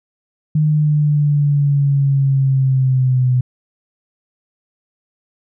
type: linear sweep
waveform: sine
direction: down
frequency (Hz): 153.6 to 125.5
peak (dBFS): -11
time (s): 0.55-3.41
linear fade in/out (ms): 5
effects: none